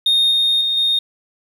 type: tone with level steps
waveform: sine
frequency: 3689 Hz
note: A#7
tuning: 19 cents flat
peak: -9 / -11 / -15 / -12 dBFS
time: 0.06-0.99 s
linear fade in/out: 5 ms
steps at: 0.31 / 0.61 / 0.77 s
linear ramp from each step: 2 ms
effects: tanh soft clip ceiling -11 dBFS + 8-bit